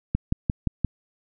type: click train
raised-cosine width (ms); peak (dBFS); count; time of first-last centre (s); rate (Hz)
5; -9; 5; 0.15-0.847; 5.74
effects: none